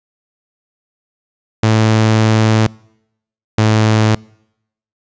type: tone pair in turn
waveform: sawtooth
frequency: 110 / 108.93 Hz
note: A2 / A2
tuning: 0 / -17 cents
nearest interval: unison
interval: 17 cents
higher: first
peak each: -5 dBFS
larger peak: neither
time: 1.63-2.67 / 3.58-4.15 s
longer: first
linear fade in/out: 5 ms
effects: noise-tail reverb RT60 0.8 s tail -26 dB re dry + resampled to 16000 Hz